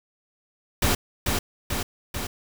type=noise with echo; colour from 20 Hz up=pink; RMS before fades=-21 dBFS; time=0.82-0.95 s; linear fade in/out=5 ms; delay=440 ms; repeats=3; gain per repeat=-3 dB; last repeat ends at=2.27 s; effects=none